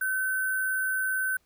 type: tone with sample-and-hold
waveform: sine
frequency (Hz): 1526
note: G6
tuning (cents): -47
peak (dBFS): -25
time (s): 0.01-1.37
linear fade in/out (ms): 5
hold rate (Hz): 11025
effects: pink hiss -69 dBFS RMS until 1.45 s